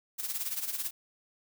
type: noise with tremolo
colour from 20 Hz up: blue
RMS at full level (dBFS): -32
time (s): 0.18-0.91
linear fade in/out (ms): 20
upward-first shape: sine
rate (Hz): 18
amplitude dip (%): 70
effects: none